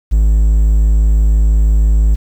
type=tone; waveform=triangle; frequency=53 Hz; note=G#1; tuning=36 cents sharp; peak=-5 dBFS; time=0.11-2.16 s; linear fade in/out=20 ms; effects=7-bit